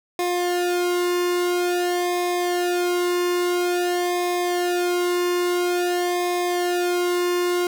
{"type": "tone with flanger", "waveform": "sawtooth", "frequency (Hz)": 354.3, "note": "F4", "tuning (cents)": 25, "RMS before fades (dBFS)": -22, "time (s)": [0.19, 7.67], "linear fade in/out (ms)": 2, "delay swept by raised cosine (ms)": [0.68, 1.28], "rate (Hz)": 0.49, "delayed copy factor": -0.95, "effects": []}